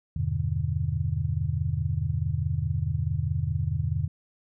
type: chord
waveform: sine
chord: E minor seventh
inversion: none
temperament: just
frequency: 82.41 / 98.89 / 123.61 / 148.33 Hz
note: E2 / G2 / B2 / D3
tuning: 0 / +16 / +2 / +18 cents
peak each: -30 dBFS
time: 0.16-4.08 s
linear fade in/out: 5 ms
effects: none